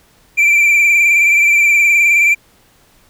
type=tone with vibrato; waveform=triangle; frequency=2349 Hz; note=D7; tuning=in tune; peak=-6 dBFS; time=0.37-2.35 s; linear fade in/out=20 ms; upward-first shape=triangle; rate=19 Hz; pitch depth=46 cents each way; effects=pink hiss -51 dBFS RMS until 3.09 s